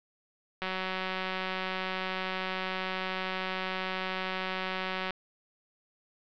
click train, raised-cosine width 0.3 ms, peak -17 dBFS, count 840, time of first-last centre 0.62-5.107 s, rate 187 Hz, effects low-pass 4000 Hz 12 dB/octave

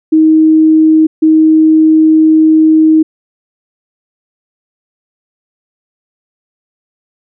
sine tone bursts at uneven times, 315.2 Hz, D#4, 23 cents sharp, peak -3 dBFS, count 2, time 0.12-1.07 / 1.22-3.03 s, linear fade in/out 10 ms, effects none

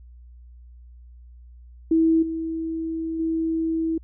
sine tone with level steps, 324.8 Hz, E4, 26 cents flat, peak -15 / -25 / -21 dBFS, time 1.91-3.98 s, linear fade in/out 5 ms, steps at 2.22 / 3.19 s, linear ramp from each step 10 ms, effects added 60 Hz sine -43 dBFS peak until 4.03 s

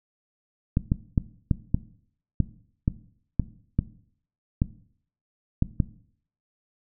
clicks, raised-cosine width 5 ms, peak -8 dBFS, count 12, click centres 0.771 / 0.919 / 1.178 / 1.512 / 1.745 / 2.403 / 2.879 / 3.397 / 3.79 / 4.619 / 5.624 / 5.802 s, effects noise-tail reverb RT60 0.6 s tail -17 dB re dry

